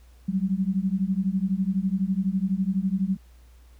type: beating tone pair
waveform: sine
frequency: 185 / 197 Hz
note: F#3 / G3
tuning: 0 / +9 cents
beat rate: 12 Hz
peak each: -25 dBFS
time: 0.28-3.17 s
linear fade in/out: 10 ms
effects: added 60 Hz sine -49 dBFS peak until 3.79 s + pink hiss -62 dBFS RMS until 3.79 s